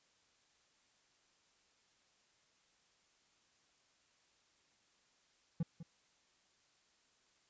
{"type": "tone with echo", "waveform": "triangle", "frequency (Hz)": 165.2, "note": "E3", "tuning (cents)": 4, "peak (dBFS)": -30, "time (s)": [5.6, 5.63], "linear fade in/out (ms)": 5, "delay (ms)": 200, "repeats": 1, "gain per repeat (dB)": -13, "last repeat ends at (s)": 5.83, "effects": ["white hiss -73 dBFS RMS until 7.49 s", "resampled to 16000 Hz"]}